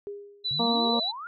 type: tone with exponential decay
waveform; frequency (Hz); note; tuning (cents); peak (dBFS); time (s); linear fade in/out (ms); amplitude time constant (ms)
sine; 406.2; G#4; -38; -31; 0.07-0.67; 0; 130
type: tone with vibrato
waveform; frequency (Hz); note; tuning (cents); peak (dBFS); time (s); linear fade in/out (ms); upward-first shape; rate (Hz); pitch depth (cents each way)
sine; 3951; B7; 0; -26; 0.44-1.12; 20; square; 11; 15
type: exponential sweep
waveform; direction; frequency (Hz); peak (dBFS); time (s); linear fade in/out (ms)
sine; up; 124.5 to 1456; -35; 0.51-1.27; 0
type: harmonic tone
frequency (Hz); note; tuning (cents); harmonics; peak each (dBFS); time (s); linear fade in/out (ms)
233.1; A#3; 0; 1 / 2 / 3 / 4 / 5; -27 / -30 / -30 / -31 / -35; 0.59-1; 10
effects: none